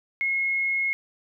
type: tone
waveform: sine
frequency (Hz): 2165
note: C#7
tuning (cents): -41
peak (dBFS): -22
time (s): 0.21-0.93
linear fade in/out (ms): 0
effects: none